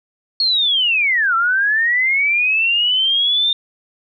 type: linear two-way sweep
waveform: sine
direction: down then up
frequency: 4350 to 1325 to 3640 Hz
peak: -13 dBFS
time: 0.4-3.53 s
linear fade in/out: 2 ms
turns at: 1.35 s
effects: none